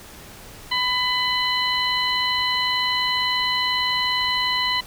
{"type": "harmonic tone with a mistuned harmonic", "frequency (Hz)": 999, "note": "B5", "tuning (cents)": 20, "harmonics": [1, 2, 3, 4], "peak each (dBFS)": [-25, -25, -25, -25], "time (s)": [0.71, 4.81], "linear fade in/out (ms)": 10, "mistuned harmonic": 4, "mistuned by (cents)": 30, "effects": ["pink hiss -42 dBFS RMS until 4.86 s"]}